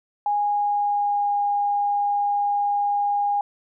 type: tone with pitch glide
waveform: sine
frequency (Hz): 824 to 815.5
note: G#5 to G#5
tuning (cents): -14 to -32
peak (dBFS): -19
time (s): 0.26-3.41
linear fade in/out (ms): 2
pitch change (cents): -18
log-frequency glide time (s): 0.38-1.38
effects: none